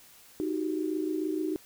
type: tone cluster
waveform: sine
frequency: 311.5 / 367.7 / 394.4 Hz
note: D#4 / F#4 / G4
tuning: +2 / -11 / +11 cents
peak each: -30 / -33 / -37 dBFS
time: 0.4-1.56 s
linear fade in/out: 0 ms
effects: white hiss -55 dBFS RMS until 1.65 s